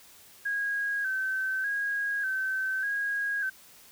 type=tone with vibrato; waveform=sine; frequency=1590 Hz; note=G6; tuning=24 cents sharp; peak=-27 dBFS; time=0.45-3.5 s; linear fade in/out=10 ms; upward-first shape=square; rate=0.84 Hz; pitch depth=55 cents each way; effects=white hiss -54 dBFS RMS until 3.91 s